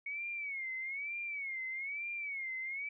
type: tone with vibrato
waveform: sine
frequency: 2217 Hz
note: C#7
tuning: in tune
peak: -37 dBFS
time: 0.06-2.89 s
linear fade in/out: 5 ms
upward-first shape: sine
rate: 1.1 Hz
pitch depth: 130 cents each way
effects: none